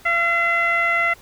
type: tone with low-pass filter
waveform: 15% pulse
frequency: 681 Hz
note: F5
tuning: 44 cents flat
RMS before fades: -19 dBFS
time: 0.05-1.14 s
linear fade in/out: 10 ms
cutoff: 2000 Hz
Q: 3.6
effects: pink hiss -48 dBFS RMS until 1.21 s